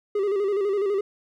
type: tone with vibrato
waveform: triangle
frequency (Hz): 400.7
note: G4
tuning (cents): +38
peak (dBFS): -19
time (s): 0.15-1.01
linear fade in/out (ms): 5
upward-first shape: square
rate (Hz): 12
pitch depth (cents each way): 61
effects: none